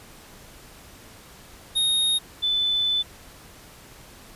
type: tone pair in turn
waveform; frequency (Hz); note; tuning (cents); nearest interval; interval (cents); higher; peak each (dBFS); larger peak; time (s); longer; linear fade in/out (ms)
square / sine; 3723 / 3506; A#7 / A7; -3 / -7; minor second; 104; first; -20; neither; 1.75-2.19 / 2.42-3.03; second; 20
effects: pink hiss -47 dBFS RMS until 4.35 s + resampled to 32000 Hz